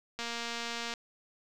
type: click train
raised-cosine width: 0.2 ms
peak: -20 dBFS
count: 176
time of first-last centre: 0.19-0.938 s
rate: 234 Hz
effects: none